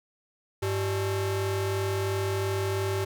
45% pulse ring-modulated tone, 243.1 Hz, B3, 27 cents flat, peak -23 dBFS, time 0.62-3.05 s, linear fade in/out 10 ms, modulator 143 Hz, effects none

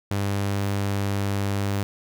sawtooth tone, 99.9 Hz, G2, 33 cents sharp, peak -19 dBFS, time 0.11-1.83 s, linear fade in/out 0 ms, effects none

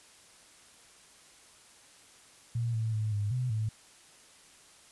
sine tone with pitch steps, 117.1 / 111.7 / 108.1 / 103 / 126 / 109.2 Hz, A#2 / A2 / A2 / G#2 / B2 / A2, +8 / +27 / -30 / -14 / +35 / -13 cents, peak -28 dBFS, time 2.55-3.69 s, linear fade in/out 5 ms, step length 190 ms, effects white hiss -57 dBFS RMS until 4.91 s + resampled to 24000 Hz

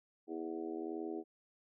harmonic tone with a mistuned harmonic, 81.7 Hz, E2, 15 cents flat, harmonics 3 / 4 / 5 / 6 / 7 / 8 / 9, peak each -49 / -41 / -43 / -54 / -57 / -56 / -51 dBFS, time 0.27-1.24 s, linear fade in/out 50 ms, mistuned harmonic 8, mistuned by -22 cents, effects none

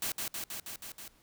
white noise with echo, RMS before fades -34 dBFS, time 0.02-0.12 s, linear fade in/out 2 ms, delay 160 ms, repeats 6, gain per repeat -2 dB, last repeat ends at 1.08 s, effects pink hiss -65 dBFS RMS until 1.22 s

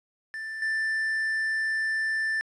triangle tone with level steps, 1771 Hz, A6, 11 cents sharp, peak -31 / -23 dBFS, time 0.34-2.41 s, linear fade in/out 0 ms, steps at 0.62 s, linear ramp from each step 2 ms, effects resampled to 24000 Hz + 10-bit

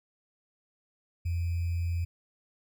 sine tone with sample-and-hold, 85.5 Hz, F2, 36 cents flat, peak -27 dBFS, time 1.25-2.05 s, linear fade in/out 10 ms, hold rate 2450 Hz, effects none

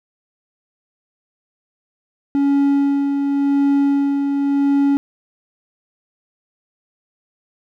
triangle tone with tremolo, 280.4 Hz, C#4, 20 cents sharp, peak -10 dBFS, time 2.35-4.97 s, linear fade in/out 0 ms, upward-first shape sine, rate 0.91 Hz, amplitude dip 40%, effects none

